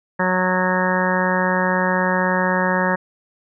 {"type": "harmonic tone", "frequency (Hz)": 183.9, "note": "F#3", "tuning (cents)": -10, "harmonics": [1, 2, 3, 4, 5, 6, 7, 8, 9, 10], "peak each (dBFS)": [-22, -28, -23, -32, -23, -28, -30, -31, -24, -26], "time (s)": [0.19, 2.96], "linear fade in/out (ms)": 10, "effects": []}